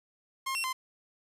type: tone with pitch steps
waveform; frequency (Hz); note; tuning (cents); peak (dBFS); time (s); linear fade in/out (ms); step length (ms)
sawtooth; 1066 / 2721 / 1038; C6 / F7 / C6; +32 / -46 / -14; -27; 0.46-0.73; 10; 90
effects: resampled to 32000 Hz + 9-bit